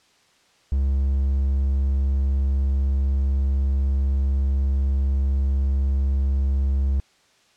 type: tone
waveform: triangle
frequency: 68 Hz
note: C#2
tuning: 33 cents flat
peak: -16 dBFS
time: 0.72-7 s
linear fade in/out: 0 ms
effects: white hiss -59 dBFS RMS until 7.56 s + low-pass 6000 Hz 12 dB/octave